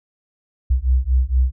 sine beating tone pair, 61.74 / 66.04 Hz, B1 / C2, 0 / +17 cents, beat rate 4.3 Hz, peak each -17 dBFS, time 0.7-1.52 s, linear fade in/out 10 ms, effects none

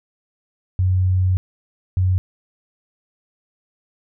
sine tone bursts at uneven times, 92.5 Hz, F#2, in tune, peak -14 dBFS, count 2, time 0.79-1.37 / 1.97-2.18 s, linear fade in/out 0 ms, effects none

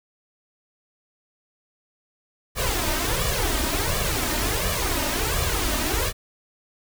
pink noise with flanger, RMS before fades -24 dBFS, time 2.55-6.13 s, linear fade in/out 50 ms, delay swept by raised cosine 1.7 to 3.3 ms, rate 1.4 Hz, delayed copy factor +0.75, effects none

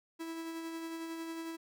45% pulse tone with tremolo, 328.2 Hz, E4, 8 cents flat, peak -38 dBFS, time 0.19-1.57 s, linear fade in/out 20 ms, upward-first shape sine, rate 11 Hz, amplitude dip 30%, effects none

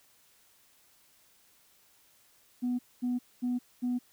sine tone bursts, 246.6 Hz, B3, 2 cents flat, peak -26 dBFS, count 4, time 2.62-3.99 s, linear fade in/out 20 ms, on 170 ms, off 230 ms, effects tanh soft clip ceiling -25 dBFS + white hiss -64 dBFS RMS until 4.12 s

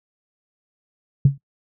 sine tone with exponential decay, 138.59 Hz, C#3, in tune, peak -5 dBFS, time 1.25-1.38 s, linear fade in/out 5 ms, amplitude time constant 28 ms, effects noise-tail reverb RT60 0.1 s tail -20 dB re dry + tanh soft clip ceiling -3 dBFS

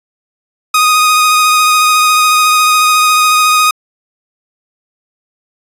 sawtooth tone with vibrato, 1244.5 Hz, D#6, in tune, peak -3 dBFS, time 0.74-3.71 s, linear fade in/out 5 ms, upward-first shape sine, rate 14 Hz, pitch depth 15 cents each way, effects resampled to 32000 Hz

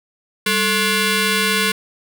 10% pulse ring-modulated tone, 636 Hz, D#5, 38 cents sharp, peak -4 dBFS, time 0.46-1.72 s, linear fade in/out 5 ms, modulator 832 Hz, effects none

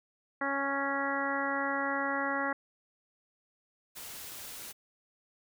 harmonic tone, 277.2 Hz, C#4, in tune, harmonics 1 / 2 / 3 / 4 / 5 / 6 / 7, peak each -37 / -37 / -37 / -37 / -37 / -37 / -37 dBFS, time 0.41-2.53 s, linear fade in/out 5 ms
white noise, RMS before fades -44 dBFS, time 3.95-4.73 s, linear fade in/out 20 ms
effects none

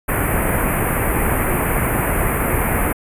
pink band-stop noise, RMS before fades -18 dBFS, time 0.08-2.93 s, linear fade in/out 10 ms, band 2400 to 9600 Hz, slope 48 dB/octave, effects resampled to 32000 Hz

